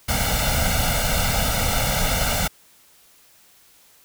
pink noise with comb filter, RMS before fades -21 dBFS, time 0.08-2.48 s, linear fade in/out 10 ms, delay 1.4 ms, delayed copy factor +0.95, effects white hiss -54 dBFS RMS until 4.04 s

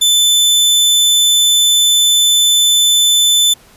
sawtooth tone, 3520 Hz, A7, in tune, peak -5 dBFS, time 0.01-3.54 s, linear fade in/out 10 ms, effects pink hiss -45 dBFS RMS until 3.76 s + resampled to 32000 Hz

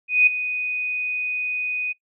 sine tone with ADSR envelope, 2489 Hz, D#7, in tune, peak -10 dBFS, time 0.08-1.93 s, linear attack 190 ms, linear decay 5 ms, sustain -13 dB, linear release 16 ms, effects noise-tail reverb RT60 0.1 s tail -18 dB re dry

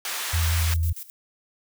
pink high-pass noise, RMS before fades -30 dBFS, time 0.05-0.74 s, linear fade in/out 2 ms, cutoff 1200 Hz, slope 12 dB/octave
sine tone with vibrato, 82.6 Hz, E2, 4 cents sharp, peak -20 dBFS, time 0.33-0.93 s, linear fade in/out 10 ms, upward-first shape sine, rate 5.5 Hz, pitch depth 20 cents each way
violet noise with tremolo, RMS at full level -36 dBFS, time 0.43-1.1 s, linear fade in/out 2 ms, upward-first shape square, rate 7.5 Hz, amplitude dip 80%
effects none

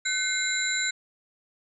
sine tone cluster, 1517 / 2117 / 3962 / 7250 Hz, F#6 / C7 / B7 / A#8, +43 / +20 / +5 / -49 cents, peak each -30 dBFS, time 0.05-0.91 s, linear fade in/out 10 ms, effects none

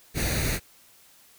pink noise with comb filter, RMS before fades -26 dBFS, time 0.14-0.6 s, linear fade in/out 50 ms, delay 0.47 ms, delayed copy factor +0.65, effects white hiss -56 dBFS RMS until 1.38 s

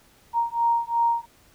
sine beating tone pair, 932 / 934.8 Hz, A#5 / A#5, -1 / +5 cents, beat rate 2.8 Hz, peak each -23 / -23 dBFS, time 0.33-1.26 s, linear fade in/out 50 ms, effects pink hiss -57 dBFS RMS until 1.54 s

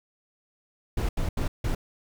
brown noise bursts at uneven times, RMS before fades -26 dBFS, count 4, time 0.97-1.09 / 1.17-1.29 / 1.37-1.48 / 1.64-1.75 s, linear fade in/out 5 ms, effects none

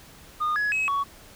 sine tone with pitch steps, 1223 / 1684 / 2562 / 1120 Hz, D#6 / G#6 / E7 / C#6, -30 / +24 / -50 / +18 cents, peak -20 dBFS, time 0.4-1.04 s, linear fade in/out 20 ms, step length 160 ms, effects tanh soft clip ceiling -21 dBFS + pink hiss -49 dBFS RMS until 1.35 s

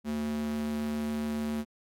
square tone with high-pass filter, 74.7 Hz, D2, 30 cents sharp, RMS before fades -32 dBFS, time 0.04-1.65 s, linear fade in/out 50 ms, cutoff 190 Hz, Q 5.3, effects AAC 64 kbps

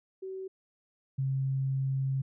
sine tone pair in turn, 380 / 134.35 Hz, F#4 / C3, +46 / +46 cents, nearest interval octave + tritone, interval 1800 cents, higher first, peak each -36 / -27 dBFS, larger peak second, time 0.22-0.48 / 1.18-2.22 s, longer second, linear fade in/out 10 ms, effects none

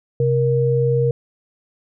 sine tone pair together, 131.3 / 470.1 Hz, C3 / A#4, +6 / +15 cents, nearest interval octave + minor seventh, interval 2209 cents, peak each -17 dBFS, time 0.2-1.11 s, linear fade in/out 2 ms, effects none

